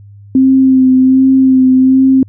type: tone with vibrato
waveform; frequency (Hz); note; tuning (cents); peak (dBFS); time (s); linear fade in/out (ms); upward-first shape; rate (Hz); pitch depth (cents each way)
sine; 261.6; C4; 0; -4; 0.35-2.23; 2; sine; 1.3; 23
effects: added 101 Hz sine -33 dBFS peak until 2.28 s